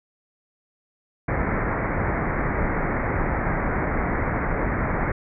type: low-pass noise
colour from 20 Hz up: pink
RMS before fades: -24 dBFS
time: 1.28-5.12 s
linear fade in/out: 5 ms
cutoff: 2200 Hz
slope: 96 dB/octave
effects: none